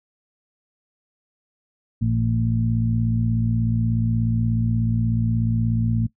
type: harmonic tone with a mistuned harmonic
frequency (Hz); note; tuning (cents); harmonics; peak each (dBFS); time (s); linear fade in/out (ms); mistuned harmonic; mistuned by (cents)
56.6; A1; +50; 1 / 2 / 3 / 4; -30 / -20 / -30 / -24; 2.01-6.07; 10; 1; -130
effects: noise-tail reverb RT60 0.1 s tail -19 dB re dry